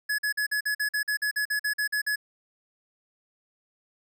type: tone bursts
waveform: square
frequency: 1697 Hz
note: G#6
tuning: 37 cents sharp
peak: -25 dBFS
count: 15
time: 0.09-2.159 s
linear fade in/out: 10 ms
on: 95 ms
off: 46 ms
effects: none